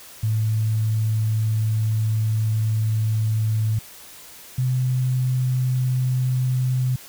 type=tone pair in turn; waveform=sine; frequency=109.5 / 127.74 Hz; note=A2 / C3; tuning=-8 / -41 cents; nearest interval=minor third; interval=267 cents; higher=second; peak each=-18 dBFS; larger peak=neither; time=0.23-3.79 / 4.58-6.96 s; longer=first; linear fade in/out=5 ms; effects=white hiss -43 dBFS RMS until 7.08 s